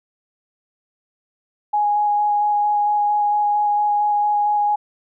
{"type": "tone with vibrato", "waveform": "sine", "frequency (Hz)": 830.6, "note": "G#5", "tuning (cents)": 0, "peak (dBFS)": -15, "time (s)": [1.73, 4.76], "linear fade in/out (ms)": 10, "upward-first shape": "square", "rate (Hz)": 4.4, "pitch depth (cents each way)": 8, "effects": []}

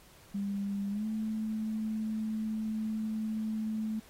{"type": "tone with pitch glide", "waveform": "sine", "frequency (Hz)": [200, 218.1], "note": ["G3", "A3"], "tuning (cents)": [35, -15], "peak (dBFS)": -31, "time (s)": [0.34, 4], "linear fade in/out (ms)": 10, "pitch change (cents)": 150, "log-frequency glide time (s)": [0.9, 1.06], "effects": ["pink hiss -58 dBFS RMS until 4.09 s", "AAC 48 kbps"]}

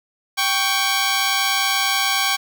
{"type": "tone pair together", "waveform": "10% pulse", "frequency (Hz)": [784, 1115.5], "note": ["G5", "C#6"], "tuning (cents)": [0, 11], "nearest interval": "tritone", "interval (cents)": 611, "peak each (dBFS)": -12, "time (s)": [0.37, 2.37], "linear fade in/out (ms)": 20, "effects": []}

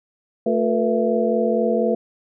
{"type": "tone cluster", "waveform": "sine", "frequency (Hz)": [222.9, 359, 445.2, 489.3, 666], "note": ["A3", "F4", "A4", "B4", "E5"], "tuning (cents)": [23, 48, 20, -16, 18], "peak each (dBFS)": [-22, -26, -24, -21, -24], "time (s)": [0.46, 1.95], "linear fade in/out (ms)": 5, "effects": []}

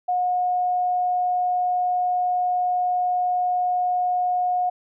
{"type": "tone", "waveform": "sine", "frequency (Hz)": 723, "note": "F#5", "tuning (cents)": -40, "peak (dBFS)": -19, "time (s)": [0.08, 4.7], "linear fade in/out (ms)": 10, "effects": []}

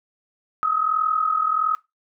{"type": "tone pair together", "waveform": "sine", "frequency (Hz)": [1258.6, 1300], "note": ["D#6", "E6"], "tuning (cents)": [19, -24], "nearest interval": "minor second", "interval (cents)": 57, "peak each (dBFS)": [-20, -24], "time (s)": [0.63, 1.75], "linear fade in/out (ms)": 0, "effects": ["noise-tail reverb RT60 0.2 s tail -18 dB re dry"]}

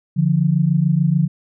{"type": "tone pair together", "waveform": "sine", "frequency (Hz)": [146, 172.87], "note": ["D3", "F3"], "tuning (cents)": [-10, -17], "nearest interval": "minor third", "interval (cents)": 293, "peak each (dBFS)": -16, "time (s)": [0.16, 1.28], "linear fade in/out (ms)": 20, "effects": []}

